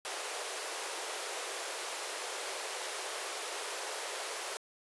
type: high-pass noise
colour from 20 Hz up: pink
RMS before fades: -39 dBFS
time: 0.05-4.57 s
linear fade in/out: 0 ms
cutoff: 390 Hz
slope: 48 dB/octave
effects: resampled to 24000 Hz